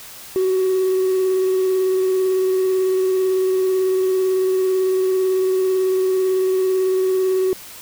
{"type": "tone with vibrato", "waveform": "triangle", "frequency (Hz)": 375.1, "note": "F#4", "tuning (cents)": 24, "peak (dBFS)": -12, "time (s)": [0.36, 7.53], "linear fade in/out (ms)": 0, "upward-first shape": "sine", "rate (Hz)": 18, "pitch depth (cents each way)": 16, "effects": ["tanh soft clip ceiling -11 dBFS", "white hiss -38 dBFS RMS until 7.81 s"]}